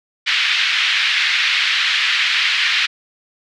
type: band-pass noise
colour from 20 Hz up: pink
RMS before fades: -17 dBFS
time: 0.26-2.87 s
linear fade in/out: 20 ms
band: 1800 to 3900 Hz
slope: 24 dB/octave
effects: none